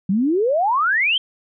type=exponential sweep; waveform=sine; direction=up; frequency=180.6 to 3221 Hz; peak=-15 dBFS; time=0.09-1.18 s; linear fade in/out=5 ms; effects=none